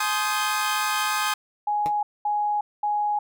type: chord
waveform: sawtooth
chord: Ab major seventh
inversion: none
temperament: equal with one note detuned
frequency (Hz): 850 / 1046.5 / 1244.5 / 1568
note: Ab5 / C6 / Eb6 / G6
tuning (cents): +40 / 0 / 0 / 0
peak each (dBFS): -24 / -26 / -23 / -26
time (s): 0-1.34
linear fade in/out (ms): 5
type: tone bursts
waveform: sine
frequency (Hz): 833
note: G#5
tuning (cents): +5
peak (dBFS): -21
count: 3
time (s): 1.67-3.19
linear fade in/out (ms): 5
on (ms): 360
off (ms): 220
type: tone with exponential decay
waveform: 10% pulse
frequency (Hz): 155.56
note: D#3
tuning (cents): 0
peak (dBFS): -20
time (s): 1.86-1.94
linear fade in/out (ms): 0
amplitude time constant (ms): 16
effects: none